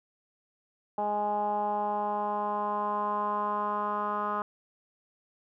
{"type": "tone with low-pass filter sweep", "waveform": "10% pulse", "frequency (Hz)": 207.7, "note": "G#3", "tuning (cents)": 0, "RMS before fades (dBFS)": -30, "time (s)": [0.98, 4.42], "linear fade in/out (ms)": 2, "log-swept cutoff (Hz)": [800, 1200], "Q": 5.4, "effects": []}